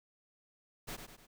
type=noise with echo; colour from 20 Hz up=pink; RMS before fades=-42 dBFS; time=0.87-0.97 s; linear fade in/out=20 ms; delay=100 ms; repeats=3; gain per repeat=-6 dB; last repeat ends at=1.27 s; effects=none